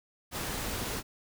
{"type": "noise", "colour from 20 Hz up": "pink", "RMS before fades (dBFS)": -35, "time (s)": [0.31, 1.03], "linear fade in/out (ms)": 50, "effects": []}